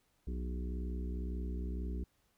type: harmonic tone with a mistuned harmonic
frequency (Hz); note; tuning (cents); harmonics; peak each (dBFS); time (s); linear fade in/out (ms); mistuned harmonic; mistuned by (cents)
62; B1; +7; 1 / 3 / 4 / 5 / 6 / 7; -36 / -45 / -49 / -50 / -52 / -54; 0.27-2.04; 5; 7; -71
effects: pink hiss -75 dBFS RMS until 2.37 s

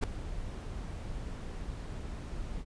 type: noise with ADSR envelope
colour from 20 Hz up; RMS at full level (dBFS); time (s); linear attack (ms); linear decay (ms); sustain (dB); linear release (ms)
brown; -22; 0.01-2.65; 28; 3; -17; 56
effects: resampled to 22050 Hz

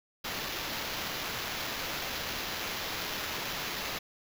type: noise with sample-and-hold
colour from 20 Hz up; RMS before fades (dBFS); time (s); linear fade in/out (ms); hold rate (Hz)
blue; -36; 0.24-3.99; 10; 8820
effects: none

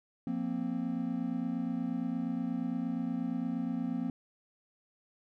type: chord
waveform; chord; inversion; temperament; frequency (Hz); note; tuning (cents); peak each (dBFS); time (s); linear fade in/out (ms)
triangle; F suspended fourth; none; equal; 174.61 / 233.1 / 261.6; F3 / Bb3 / C4; 0 / 0 / 0; -36 / -33 / -33; 0.27-4.1; 2
effects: none

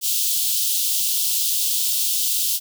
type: high-pass noise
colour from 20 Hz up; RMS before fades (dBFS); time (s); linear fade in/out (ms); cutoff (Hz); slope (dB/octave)
white; -21; 0.01-2.6; 50; 3000; 48
effects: none

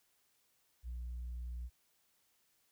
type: tone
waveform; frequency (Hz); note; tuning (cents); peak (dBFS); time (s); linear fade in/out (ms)
sine; 60.3; B1; -41; -38; 0.83-1.7; 50
effects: tanh soft clip ceiling -38 dBFS + white hiss -75 dBFS RMS until 2.71 s

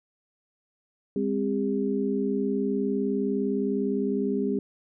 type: tone cluster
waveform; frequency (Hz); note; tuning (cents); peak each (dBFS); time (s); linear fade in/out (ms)
sine; 201.9 / 261.7 / 403.9; G#3 / C4 / G#4; -49 / 0 / -48; -28; 1.16-4.59; 2
effects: none

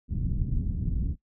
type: low-pass noise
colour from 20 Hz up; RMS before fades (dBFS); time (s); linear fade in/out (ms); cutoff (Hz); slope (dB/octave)
pink; -28; 0.08-1.16; 50; 210; 24
effects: noise-tail reverb RT60 0.1 s tail -19 dB re dry

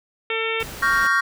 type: harmonic tone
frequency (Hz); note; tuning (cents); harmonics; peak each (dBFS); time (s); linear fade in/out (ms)
449.4; A4; +37; 1 / 2 / 3 / 4 / 5 / 6 / 7 / 8; -26 / -36 / -30 / -33 / -27 / -29 / -34 / -35; 0.3-0.63; 2
type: noise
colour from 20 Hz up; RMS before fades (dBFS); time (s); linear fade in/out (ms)
pink; -35; 0.6-1.07; 0
type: chord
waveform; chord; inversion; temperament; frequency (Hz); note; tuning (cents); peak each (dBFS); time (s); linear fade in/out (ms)
triangle; G half-diminished seventh; second; equal with one note detuned; 1118.4 / 1396.9 / 1568 / 1864.7; Db6 / F6 / G6 / Bb6; +15 / 0 / 0 / 0; -20; 0.82-1.21; 10
effects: none

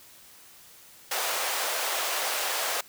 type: high-pass noise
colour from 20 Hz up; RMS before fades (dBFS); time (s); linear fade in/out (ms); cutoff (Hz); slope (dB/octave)
pink; -29; 1.11-2.81; 5; 540; 24
effects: white hiss -52 dBFS RMS until 2.88 s

